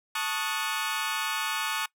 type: chord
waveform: 20% pulse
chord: D# half-diminished seventh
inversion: second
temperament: equal with one note detuned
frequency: 880 / 1108.7 / 1244.5 / 1466.4 Hz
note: A5 / C#6 / D#6 / F#6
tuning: 0 / 0 / 0 / -16 cents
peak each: -29 dBFS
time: 0.15-1.86 s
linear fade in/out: 5 ms
effects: noise-tail reverb RT60 0.1 s tail -22 dB re dry